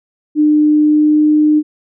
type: tone with pitch glide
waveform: sine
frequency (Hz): 301.5 to 303.2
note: D4 to D#4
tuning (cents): +46 to -45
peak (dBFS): -7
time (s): 0.35-1.63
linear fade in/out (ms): 50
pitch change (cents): +9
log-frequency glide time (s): 0.79-1.23
effects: none